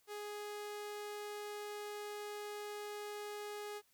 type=tone; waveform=sawtooth; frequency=415.7 Hz; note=G#4; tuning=2 cents sharp; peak=-39 dBFS; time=0.07-3.82 s; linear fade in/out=50 ms; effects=white hiss -73 dBFS RMS until 3.93 s